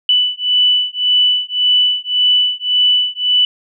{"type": "beating tone pair", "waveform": "sine", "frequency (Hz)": [2978, 2979.8], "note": ["F#7", "F#7"], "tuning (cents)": [11, 12], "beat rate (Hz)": 1.8, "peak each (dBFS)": -14, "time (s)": [0.09, 3.45], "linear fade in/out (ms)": 2, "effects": []}